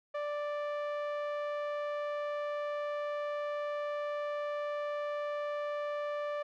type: tone with low-pass filter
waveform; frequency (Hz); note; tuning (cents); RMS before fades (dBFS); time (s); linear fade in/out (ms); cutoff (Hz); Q
sawtooth; 587.3; D5; 0; -36; 0.14-6.43; 10; 1700; 0.68
effects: none

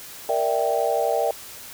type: chord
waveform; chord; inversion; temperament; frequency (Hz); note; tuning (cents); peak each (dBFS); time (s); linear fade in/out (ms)
sine; E half-diminished seventh; second; equal; 466.2 / 587.3 / 659.3 / 784; Bb4 / D5 / E5 / G5; 0 / 0 / 0 / 0; -25; 0.29-1.31; 2
effects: white hiss -40 dBFS RMS until 1.73 s

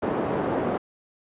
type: band-pass noise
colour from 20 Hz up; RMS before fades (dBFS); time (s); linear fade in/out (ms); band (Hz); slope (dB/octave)
pink; -26; 0.02-0.78; 10; 220 to 820; 12
effects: resampled to 8000 Hz

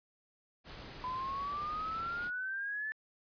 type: noise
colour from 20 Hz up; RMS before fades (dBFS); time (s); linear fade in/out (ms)
pink; -48; 0.64-2.31; 50
type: exponential sweep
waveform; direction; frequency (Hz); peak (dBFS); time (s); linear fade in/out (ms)
sine; up; 1001 to 1760; -35; 1.04-2.92; 0
effects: resampled to 11025 Hz

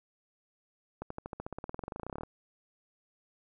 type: accelerating click train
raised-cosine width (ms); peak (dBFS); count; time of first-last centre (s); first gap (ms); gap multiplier
1; -24; 26; 1.02-2.234; 84; 0.95
effects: none

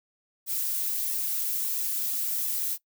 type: noise with flanger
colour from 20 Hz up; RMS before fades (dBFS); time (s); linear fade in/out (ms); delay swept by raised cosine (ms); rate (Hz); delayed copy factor
violet; -29; 0.46-2.78; 50; 1.3 to 6.8; 1.5; -0.7
effects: noise-tail reverb RT60 0.1 s tail -20 dB re dry

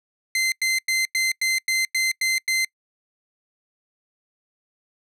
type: tone bursts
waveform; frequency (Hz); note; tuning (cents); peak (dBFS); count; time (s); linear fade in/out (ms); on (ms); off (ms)
sawtooth; 2073; C7; -17; -16; 9; 0.35-2.648; 2; 170; 96
effects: noise-tail reverb RT60 0.1 s tail -26 dB re dry + low-pass 11000 Hz 12 dB/octave

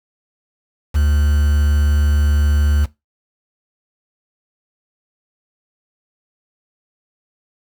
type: tone with quantisation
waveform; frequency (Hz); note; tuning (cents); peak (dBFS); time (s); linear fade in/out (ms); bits
triangle; 73.42; D2; 0; -10; 0.94-2.86; 20; 5
effects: noise-tail reverb RT60 0.2 s tail -18 dB re dry

